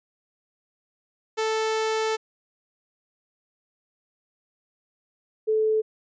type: tone pair in turn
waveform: sawtooth / sine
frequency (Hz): 440 / 435.4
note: A4 / A4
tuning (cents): 0 / -18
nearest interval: unison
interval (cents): 18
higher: first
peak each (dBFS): -19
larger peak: neither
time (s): 1.37-2.17 / 5.47-5.82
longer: first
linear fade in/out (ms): 20
effects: resampled to 16000 Hz